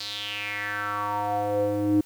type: tone with band-pass filter sweep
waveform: square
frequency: 103.2 Hz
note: G#2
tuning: 10 cents flat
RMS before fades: -27 dBFS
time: 0-2.01 s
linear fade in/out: 5 ms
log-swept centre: 4400 to 300 Hz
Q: 5
effects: white hiss -54 dBFS RMS until 2.05 s